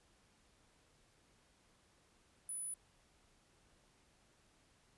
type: tone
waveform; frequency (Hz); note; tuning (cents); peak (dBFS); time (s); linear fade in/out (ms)
sine; 9956; D#9; 0; -40; 2.49-2.74; 2
effects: pink hiss -71 dBFS RMS until 4.97 s + resampled to 24000 Hz